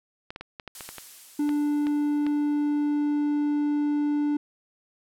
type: clicks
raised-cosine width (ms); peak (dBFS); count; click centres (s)
0.3; -21; 11; 0.305 / 0.361 / 0.41 / 0.598 / 0.677 / 0.808 / 0.89 / 0.983 / 1.492 / 1.869 / 2.266
type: noise with exponential decay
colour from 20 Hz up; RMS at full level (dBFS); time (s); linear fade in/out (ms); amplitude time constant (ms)
blue; -38; 0.75-3.61; 1; 620
type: tone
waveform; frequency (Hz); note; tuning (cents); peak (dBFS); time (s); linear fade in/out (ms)
triangle; 293.8; D4; +1; -20; 1.39-4.37; 5
effects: low-pass 12000 Hz 12 dB/octave